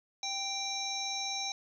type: harmonic tone with a mistuned harmonic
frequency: 785 Hz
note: G5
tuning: 2 cents sharp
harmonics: 1 / 3 / 5 / 7 / 8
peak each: -40 / -42 / -37 / -40 / -41 dBFS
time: 0.23-1.52 s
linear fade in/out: 2 ms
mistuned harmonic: 7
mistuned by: +17 cents
effects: 11-bit